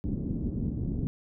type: low-pass noise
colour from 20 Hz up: white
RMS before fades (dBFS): -31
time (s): 0.04-1.07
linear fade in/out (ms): 0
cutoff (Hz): 260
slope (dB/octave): 24
effects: none